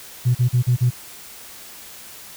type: tone bursts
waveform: sine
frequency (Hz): 123.47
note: B2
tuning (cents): 0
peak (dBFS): -12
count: 5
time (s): 0.25-0.906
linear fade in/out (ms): 20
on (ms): 100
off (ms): 39
effects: tanh soft clip ceiling -9 dBFS + white hiss -40 dBFS RMS until 2.36 s